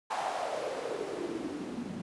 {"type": "noise with band-pass filter sweep", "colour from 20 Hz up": "white", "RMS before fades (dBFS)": -36, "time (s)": [0.1, 2.02], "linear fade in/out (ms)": 10, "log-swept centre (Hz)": [850, 200], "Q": 4.5, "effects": ["resampled to 24000 Hz"]}